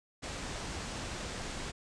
pink low-pass noise, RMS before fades -40 dBFS, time 0.22-1.72 s, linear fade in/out 20 ms, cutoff 8700 Hz, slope 48 dB/octave, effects none

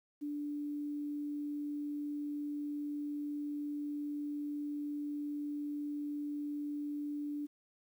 sine tone with quantisation, 292.8 Hz, D4, 5 cents flat, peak -36 dBFS, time 0.21-7.47 s, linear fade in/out 20 ms, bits 11, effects none

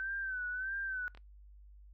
sine tone with vibrato, 1530 Hz, G6, 42 cents flat, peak -35 dBFS, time 0-1.08 s, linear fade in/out 0 ms, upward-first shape sine, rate 1.6 Hz, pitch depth 70 cents each way
clicks, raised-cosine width 0.3 ms, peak -38 dBFS, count 2, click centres 1.149 / 1.174 s
effects noise-tail reverb RT60 0.2 s tail -23 dB re dry + added 50 Hz sine -53 dBFS peak until 1.93 s

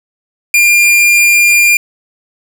45% pulse tone, 2401 Hz, D7, 38 cents sharp, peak -5 dBFS, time 0.54-1.77 s, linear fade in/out 2 ms, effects none

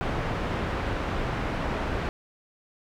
pink low-pass noise, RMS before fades -29 dBFS, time 0.01-2.09 s, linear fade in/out 0 ms, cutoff 2000 Hz, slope 12 dB/octave, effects none

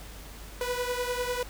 sawtooth beating tone pair, 489.1 / 499.1 Hz, B4 / B4, -17 / +18 cents, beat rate 10 Hz, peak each -27 / -29 dBFS, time 0.61-1.43 s, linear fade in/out 2 ms, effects added 50 Hz sine -44 dBFS peak until 1.49 s + pink hiss -47 dBFS RMS until 1.49 s

